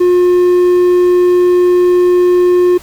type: tone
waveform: triangle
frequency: 357.6 Hz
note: F4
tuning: 41 cents sharp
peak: -4 dBFS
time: 0-2.78 s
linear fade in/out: 10 ms
effects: pink hiss -37 dBFS RMS until 2.82 s